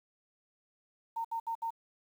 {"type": "tone bursts", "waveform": "sine", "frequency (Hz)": 914, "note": "A#5", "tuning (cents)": -34, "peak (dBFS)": -32, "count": 4, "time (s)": [1.16, 1.706], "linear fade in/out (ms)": 10, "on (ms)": 87, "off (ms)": 66, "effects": ["10-bit"]}